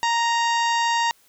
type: harmonic tone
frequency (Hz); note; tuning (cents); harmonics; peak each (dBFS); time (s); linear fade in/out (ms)
932.3; A#5; 0; 1 / 2 / 3 / 4 / 5 / 6 / 7 / 8; -20 / -26 / -30 / -32 / -34 / -36 / -37 / -38; 0.03-1.11; 0
effects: white hiss -58 dBFS RMS until 1.28 s